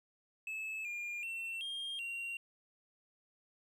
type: tone with pitch steps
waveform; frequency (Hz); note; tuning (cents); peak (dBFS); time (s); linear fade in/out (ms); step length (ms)
triangle; 2603 / 2410 / 2702 / 3218 / 2755; E7 / D7 / E7 / G7 / F7; -22 / +44 / +42 / +45 / -24; -37; 0.47-2.37; 2; 380
effects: none